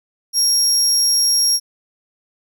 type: tone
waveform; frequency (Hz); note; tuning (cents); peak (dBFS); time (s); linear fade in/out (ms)
30% pulse; 5588; F8; 0; -9; 0.33-1.6; 50
effects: none